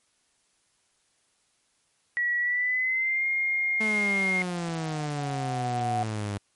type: tone with pitch glide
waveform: sine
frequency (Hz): 1930 to 2129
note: B6 to C7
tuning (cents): -40 to +30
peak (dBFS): -23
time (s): 2.17-4.42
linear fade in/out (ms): 0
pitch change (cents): +170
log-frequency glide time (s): 2.39-3.26
type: tone with exponential growth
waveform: sine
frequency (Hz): 735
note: F#5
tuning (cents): -12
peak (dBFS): -24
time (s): 3.04-6.03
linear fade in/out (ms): 0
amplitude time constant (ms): 650
type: exponential sweep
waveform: sawtooth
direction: down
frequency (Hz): 219.9 to 100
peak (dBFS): -25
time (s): 3.8-6.38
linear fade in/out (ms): 10
effects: white hiss -69 dBFS RMS until 6.55 s + MP3 48 kbps